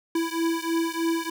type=beating tone pair; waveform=square; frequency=329.6 / 332.8 Hz; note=E4 / E4; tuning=0 / +17 cents; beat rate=3.2 Hz; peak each=-27 / -28 dBFS; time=0.15-1.3 s; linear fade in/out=5 ms; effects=none